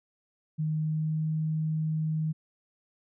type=tone with pitch glide; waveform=sine; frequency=155.4 to 156.84 Hz; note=D#3 to D#3; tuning=-2 to +14 cents; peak=-26 dBFS; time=0.58-2.33 s; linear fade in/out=20 ms; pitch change=+16 cents; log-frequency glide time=0.78-1.29 s; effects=none